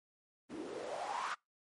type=noise with band-pass filter sweep; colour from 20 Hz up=white; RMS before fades=-41 dBFS; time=0.49-1.35 s; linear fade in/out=20 ms; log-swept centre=270 to 1300 Hz; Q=5; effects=noise-tail reverb RT60 0.2 s tail -26 dB re dry + MP3 48 kbps